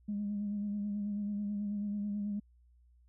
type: tone with vibrato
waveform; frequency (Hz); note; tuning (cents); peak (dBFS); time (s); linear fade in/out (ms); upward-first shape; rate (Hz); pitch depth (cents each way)
sine; 205.3; G#3; -20; -32; 0.08-2.4; 10; sine; 9.2; 31
effects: tanh soft clip ceiling -28 dBFS + added 60 Hz sine -61 dBFS peak until 3.08 s